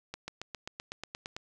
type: accelerating click train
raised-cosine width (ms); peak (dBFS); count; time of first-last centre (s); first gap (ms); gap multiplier
0.2; -21; 11; 0.14-1.365; 140; 0.97
effects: none